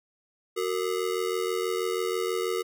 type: ring-modulated tone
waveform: square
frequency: 415.3 Hz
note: G#4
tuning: in tune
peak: -24 dBFS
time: 0.56-2.63 s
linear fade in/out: 20 ms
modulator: 43.1 Hz
effects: none